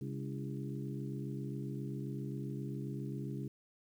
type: harmonic tone with a mistuned harmonic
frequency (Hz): 67.5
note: C#2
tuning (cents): -45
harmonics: 2 / 3 / 4 / 5 / 6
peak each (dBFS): -40 / -44 / -46 / -48 / -50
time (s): 0.01-3.48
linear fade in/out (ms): 5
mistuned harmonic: 4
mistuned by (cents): +100
effects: 11-bit